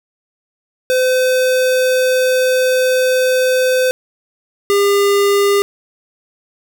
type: tone pair in turn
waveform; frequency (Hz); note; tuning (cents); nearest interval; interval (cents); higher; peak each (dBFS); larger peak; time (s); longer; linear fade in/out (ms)
square; 511 / 402.6; C5 / G4; -41 / +46; major third; 413; first; -12 / -11; second; 0.9-3.91 / 4.7-5.62; first; 0
effects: none